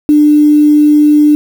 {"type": "tone with quantisation", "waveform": "sine", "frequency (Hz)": 298, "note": "D4", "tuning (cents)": 25, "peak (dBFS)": -3, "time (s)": [0.09, 1.35], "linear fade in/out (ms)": 0, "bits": 5, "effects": []}